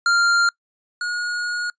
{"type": "tone pair in turn", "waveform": "square", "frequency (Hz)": [1394, 1442.3], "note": ["F6", "F#6"], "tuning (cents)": [-4, -45], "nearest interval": "minor second", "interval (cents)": 59, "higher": "second", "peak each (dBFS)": [-15, -23], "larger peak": "first", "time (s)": [[0.06, 0.49], [1.01, 1.7]], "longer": "second", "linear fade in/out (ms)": 2, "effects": ["noise-tail reverb RT60 0.1 s tail -25 dB re dry", "resampled to 16000 Hz"]}